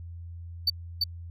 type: tone with echo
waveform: triangle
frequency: 4558 Hz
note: C#8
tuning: 47 cents sharp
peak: -19 dBFS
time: 0.67-0.7 s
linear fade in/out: 5 ms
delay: 340 ms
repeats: 1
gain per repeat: -2 dB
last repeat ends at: 1.04 s
effects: added 85 Hz sine -38 dBFS peak until 1.3 s